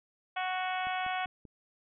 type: harmonic tone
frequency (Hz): 370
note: F#4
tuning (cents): 0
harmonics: 2 / 3 / 4 / 5 / 6 / 7 / 8 / 9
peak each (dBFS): -33 / -40 / -39 / -43 / -41 / -43 / -47 / -46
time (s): 0.36-1.26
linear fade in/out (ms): 10
type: click train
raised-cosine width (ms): 3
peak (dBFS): -37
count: 4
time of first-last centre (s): 0.87-1.453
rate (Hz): 5.15
effects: none